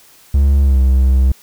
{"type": "tone with pitch glide", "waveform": "triangle", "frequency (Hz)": [69.6, 65.32], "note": ["C#2", "C2"], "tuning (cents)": [8, -2], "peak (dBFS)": -6, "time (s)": [0.34, 1.32], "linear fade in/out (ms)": 5, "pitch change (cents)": -110, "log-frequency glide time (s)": [0.62, 0.79], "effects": ["white hiss -46 dBFS RMS until 1.42 s"]}